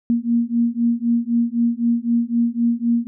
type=beating tone pair; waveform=sine; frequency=233.1 / 237 Hz; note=A#3 / A#3; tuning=0 / +29 cents; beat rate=3.9 Hz; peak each=-19 dBFS; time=0.1-3.07 s; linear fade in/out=0 ms; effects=none